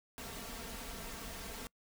pink noise with comb filter, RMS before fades -45 dBFS, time 0.18-1.67 s, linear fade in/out 0 ms, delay 4.4 ms, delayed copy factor +0.65, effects noise-tail reverb RT60 0.1 s tail -26 dB re dry

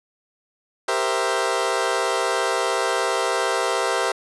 20% pulse chord, C dominant seventh, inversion second, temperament equal, 392 / 466.2 / 523.3 / 659.3 Hz, G4 / Bb4 / C5 / E5, 0 / 0 / 0 / 0 cents, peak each -21 dBFS, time 0.88-4.12 s, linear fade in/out 5 ms, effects resampled to 24000 Hz

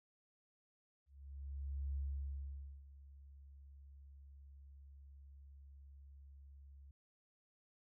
sine tone with ADSR envelope, 69.3 Hz, C#2, in tune, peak -37 dBFS, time 1.06-6.91 s, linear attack 900 ms, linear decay 870 ms, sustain -18 dB, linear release 3 ms, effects none

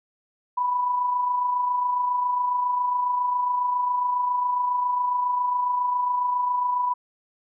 sine tone with amplitude modulation, 988 Hz, B5, in tune, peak -19 dBFS, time 0.57-6.94 s, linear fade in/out 10 ms, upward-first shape sine, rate 27.3 Hz, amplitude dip 40%, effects none

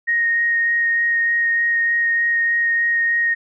sine tone with vibrato, 1864.7 Hz, A#6, in tune, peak -15 dBFS, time 0.07-3.35 s, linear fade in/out 20 ms, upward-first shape sine, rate 3.3 Hz, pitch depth 8 cents each way, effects none

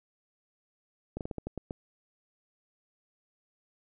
slowing click train, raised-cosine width 2 ms, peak -22 dBFS, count 8, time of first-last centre 1.17-1.708 s, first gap 38 ms, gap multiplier 1.23, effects none

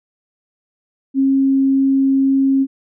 sine tone, 270.2 Hz, C#4, 44 cents flat, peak -11 dBFS, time 1.14-2.67 s, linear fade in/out 50 ms, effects none

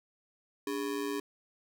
square ring-modulated tone, 349.2 Hz, F4, in tune, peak -30 dBFS, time 0.67-1.2 s, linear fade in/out 2 ms, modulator 58.8 Hz, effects none

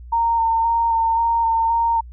sine tone with vibrato, 917 Hz, A#5, 29 cents flat, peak -15 dBFS, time 0.12-2.01 s, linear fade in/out 10 ms, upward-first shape square, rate 1.9 Hz, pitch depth 15 cents each way, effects added 60 Hz sine -35 dBFS peak until 2.12 s

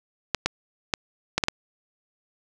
clicks, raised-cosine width 0.2 ms, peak -4 dBFS, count 6, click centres 0.347 / 0.46 / 0.938 / 1.38 / 1.438 / 1.484 s, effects none

